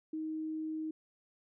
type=tone; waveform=sine; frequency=314.2 Hz; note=D#4; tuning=17 cents sharp; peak=-35 dBFS; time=0.13-0.91 s; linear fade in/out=5 ms; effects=none